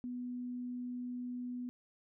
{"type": "tone", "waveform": "sine", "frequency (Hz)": 246.9, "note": "B3", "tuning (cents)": 0, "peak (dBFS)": -38, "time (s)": [0.04, 1.69], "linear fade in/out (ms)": 0, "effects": []}